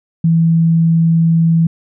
sine tone, 164.81 Hz, E3, in tune, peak -8 dBFS, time 0.24-1.67 s, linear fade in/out 5 ms, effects none

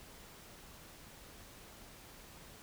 silence, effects pink hiss -55 dBFS RMS until 2.62 s

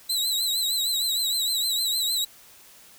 sawtooth tone with vibrato, 3951 Hz, B7, in tune, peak -20 dBFS, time 0.09-2.25 s, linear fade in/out 10 ms, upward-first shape triangle, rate 6.5 Hz, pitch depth 92 cents each way, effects white hiss -51 dBFS RMS until 2.98 s

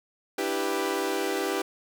sawtooth chord, E minor seventh, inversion third, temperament equal, 293.7 / 329.6 / 392 / 493.9 Hz, D4 / E4 / G4 / B4, 0 / 0 / 0 / 0 cents, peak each -31 / -29 / -25 / -29 dBFS, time 0.38-1.62 s, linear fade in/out 5 ms, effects none

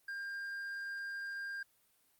sine tone with hard clipping, 1600 Hz, G6, 35 cents sharp, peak -40 dBFS, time 0.08-1.63 s, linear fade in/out 5 ms, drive 3 dB, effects white hiss -72 dBFS RMS until 2.19 s + Opus 32 kbps

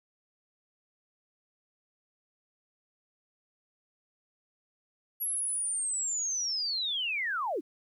sine linear sweep, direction down, 11470 to 249 Hz, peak -29 dBFS, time 5.2-7.61 s, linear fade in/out 20 ms, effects 11-bit

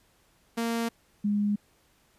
sawtooth / sine tone pair in turn, 231.2 / 206 Hz, A#3 / G#3, -14 / -14 cents, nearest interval major second, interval 200 cents, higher first, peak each -23 dBFS, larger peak neither, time 0.57-0.89 / 1.24-1.56 s, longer neither, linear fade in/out 10 ms, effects pink hiss -65 dBFS RMS until 2.18 s + resampled to 32000 Hz

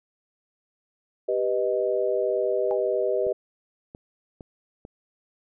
sine chord, G augmented, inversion none, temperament equal, 392 / 493.9 / 622.3 Hz, G4 / B4 / D#5, 0 / 0 / 0 cents, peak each -26 dBFS, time 1.28-3.33 s, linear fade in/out 10 ms
sine tone with exponential decay, 815 Hz, G#5, 33 cents flat, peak -26 dBFS, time 2.71-2.84 s, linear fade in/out 0 ms, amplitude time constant 27 ms
clicks, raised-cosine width 2 ms, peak -27 dBFS, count 4, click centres 3.267 / 3.949 / 4.408 / 4.851 s
effects none

